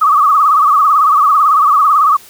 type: tone with vibrato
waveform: sine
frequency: 1196 Hz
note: D6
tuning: 31 cents sharp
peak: -6 dBFS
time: 0.01-2.17 s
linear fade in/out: 10 ms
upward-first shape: sine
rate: 18 Hz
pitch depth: 120 cents each way
effects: white hiss -39 dBFS RMS until 2.29 s